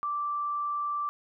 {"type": "tone", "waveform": "sine", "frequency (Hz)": 1171, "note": "D6", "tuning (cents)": -5, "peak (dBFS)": -28, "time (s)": [0.03, 1.09], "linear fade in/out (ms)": 0, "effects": []}